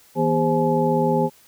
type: tone cluster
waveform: sine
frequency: 162.5 / 241.9 / 406.1 / 522 / 853 Hz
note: E3 / B3 / G#4 / C5 / G#5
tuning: -24 / -36 / -39 / -4 / +46 cents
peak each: -23 dBFS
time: 0.15-1.3 s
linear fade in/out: 50 ms
effects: white hiss -53 dBFS RMS until 1.47 s